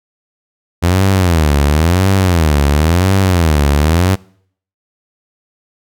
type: tone with vibrato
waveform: sawtooth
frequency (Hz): 83.2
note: E2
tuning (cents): +17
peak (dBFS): -5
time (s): 0.82-4.16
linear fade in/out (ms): 20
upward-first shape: sine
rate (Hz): 0.96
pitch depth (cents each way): 270
effects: noise-tail reverb RT60 0.6 s tail -24 dB re dry